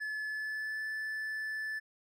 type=tone with pitch glide; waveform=triangle; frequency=1722 to 1746 Hz; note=A6 to A6; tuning=-38 to -14 cents; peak=-33 dBFS; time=0-1.8 s; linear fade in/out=20 ms; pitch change=+24 cents; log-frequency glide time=0.25-0.85 s; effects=none